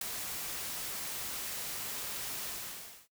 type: noise with ADSR envelope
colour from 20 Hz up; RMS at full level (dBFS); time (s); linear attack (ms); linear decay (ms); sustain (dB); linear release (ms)
white; -32; 0.01-3.08; 6; 5; -7; 610
effects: noise-tail reverb RT60 0.1 s tail -19 dB re dry